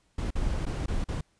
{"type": "noise with dropouts", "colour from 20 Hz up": "brown", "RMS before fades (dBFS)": -29, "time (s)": [0.18, 1.21], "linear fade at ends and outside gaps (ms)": 5, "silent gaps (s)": [[0.307, 0.354], [0.654, 0.664], [0.86, 0.88], [1.042, 1.085]], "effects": ["pink hiss -69 dBFS RMS until 1.39 s", "resampled to 22050 Hz"]}